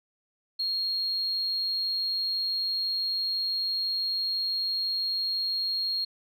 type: tone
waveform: sine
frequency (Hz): 4262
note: C8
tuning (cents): +31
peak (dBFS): -25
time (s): 0.59-6.05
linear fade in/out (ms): 10
effects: tanh soft clip ceiling -22 dBFS